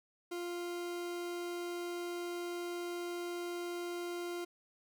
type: tone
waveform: 40% pulse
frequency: 349.2 Hz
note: F4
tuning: in tune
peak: -37 dBFS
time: 0.31-4.45 s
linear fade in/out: 10 ms
effects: none